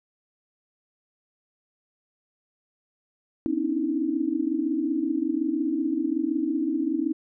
sine tone cluster, 253.7 / 280.3 / 296.1 / 321.6 Hz, B3 / C#4 / D4 / E4, +47 / +19 / +14 / -43 cents, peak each -31 / -29 / -30 / -26 dBFS, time 3.46-7.13 s, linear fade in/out 0 ms, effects none

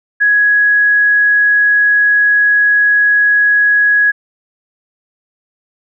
sine tone, 1670 Hz, G#6, 9 cents sharp, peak -7 dBFS, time 0.2-4.12 s, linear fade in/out 20 ms, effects none

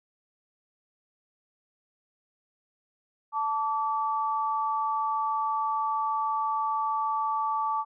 sine tone pair together, 880 / 1153.7 Hz, A5 / D6, 0 / -31 cents, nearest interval perfect fourth, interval 469 cents, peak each -28 dBFS, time 3.32-7.85 s, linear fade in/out 50 ms, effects none

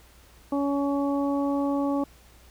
harmonic tone, 281.3 Hz, C#4, 26 cents sharp, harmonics 1 / 2 / 3 / 4, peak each -24 / -30 / -34 / -36 dBFS, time 0.52-2.04 s, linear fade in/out 5 ms, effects added 60 Hz sine -54 dBFS peak until 2.5 s + pink hiss -56 dBFS RMS until 2.5 s

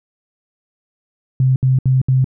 sine tone bursts, 130.4 Hz, C3, 5 cents flat, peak -10 dBFS, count 4, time 1.4-2.244 s, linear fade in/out 2 ms, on 160 ms, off 68 ms, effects none

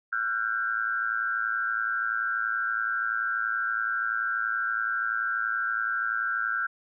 sine tone cluster, 1364 / 1476 / 1585 Hz, F6 / F#6 / G6, -41 / -5 / +19 cents, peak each -30 dBFS, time 0.12-6.67 s, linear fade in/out 10 ms, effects none

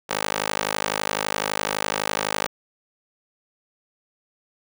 15% pulse tone with high-pass filter, 51.91 Hz, G#1, in tune, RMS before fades -26 dBFS, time 0.09-2.47 s, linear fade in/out 10 ms, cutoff 620 Hz, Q 0.71, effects none

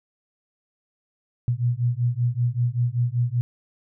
sine beating tone pair, 118.6 / 123.8 Hz, A#2 / B2, +30 / +5 cents, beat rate 5.2 Hz, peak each -23 dBFS, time 1.48-3.41 s, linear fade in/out 0 ms, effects none

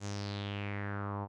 sawtooth tone with low-pass filter sweep, 101.2 Hz, G#2, 44 cents flat, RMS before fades -38 dBFS, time 0-1.28 s, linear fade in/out 50 ms, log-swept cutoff 7200 to 870 Hz, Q 4.1, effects none

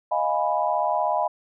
sine chord, F half-diminished seventh, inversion third, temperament equal, 622.3 / 698.5 / 830.6 / 987.8 Hz, Eb5 / F5 / Ab5 / Cb6, 0 / 0 / 0 / 0 cents, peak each -26 dBFS, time 0.11-1.28 s, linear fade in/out 10 ms, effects none

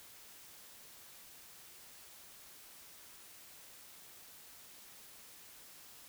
silence, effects white hiss -56 dBFS RMS until 6.08 s

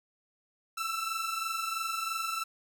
sawtooth tone pair together, 1318.5 / 1341.5 Hz, E6 / E6, 0 / +30 cents, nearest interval unison, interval 30 cents, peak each -31 / -31 dBFS, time 0.77-2.44 s, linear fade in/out 10 ms, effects none

